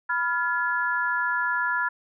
sine chord, F diminished, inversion second, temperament equal with one note detuned, 987.8 / 1396.9 / 1704 Hz, Cb6 / F6 / Ab6, 0 / 0 / +44 cents, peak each -28 / -26 / -27 dBFS, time 0.09-1.89 s, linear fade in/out 10 ms, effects none

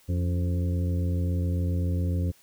harmonic tone with a mistuned harmonic, 87.31 Hz, F2, in tune, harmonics 1 / 2 / 3 / 4 / 5 / 6, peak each -24 / -32 / -36 / -44 / -43 / -42 dBFS, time 0.08-2.32 s, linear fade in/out 20 ms, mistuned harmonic 3, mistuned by +73 cents, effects white hiss -59 dBFS RMS until 2.42 s

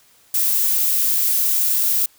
violet noise, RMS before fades -18 dBFS, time 0.34-2.06 s, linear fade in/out 5 ms, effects white hiss -54 dBFS RMS until 2.18 s

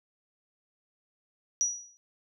sine tone with exponential decay, 5820 Hz, F#8, 29 cents flat, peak -21 dBFS, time 1.61-1.97 s, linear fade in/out 0 ms, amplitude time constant 77 ms, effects none

